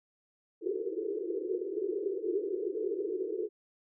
white band-pass noise, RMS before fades -34 dBFS, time 0.61-3.49 s, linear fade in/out 50 ms, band 340 to 450 Hz, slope 96 dB/octave, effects none

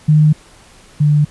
sine tone pair in turn, 152.6 / 148.43 Hz, D#3 / D3, -33 / +19 cents, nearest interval unison, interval 48 cents, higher first, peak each -6 / -8 dBFS, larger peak first, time 0.08-0.33 / 1-1.25 s, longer neither, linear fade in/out 10 ms, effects pink hiss -44 dBFS RMS until 1.3 s + resampled to 24000 Hz

